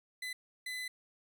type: tone bursts at uneven times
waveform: 30% pulse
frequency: 2010 Hz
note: B6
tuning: 30 cents sharp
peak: -35 dBFS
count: 2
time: 0.22-0.33 / 0.66-0.88 s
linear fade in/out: 5 ms
effects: none